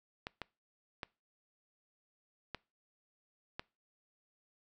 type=clicks; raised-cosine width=0.3 ms; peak=-23 dBFS; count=5; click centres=0.269 / 0.417 / 1.032 / 2.547 / 3.595 s; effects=noise-tail reverb RT60 0.3 s tail -24 dB re dry